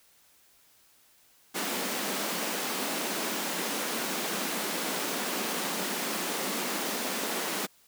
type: high-pass noise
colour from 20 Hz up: pink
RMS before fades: -32 dBFS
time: 1.54-7.67 s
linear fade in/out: 20 ms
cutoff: 190 Hz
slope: 48 dB/octave
effects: white hiss -62 dBFS RMS until 7.87 s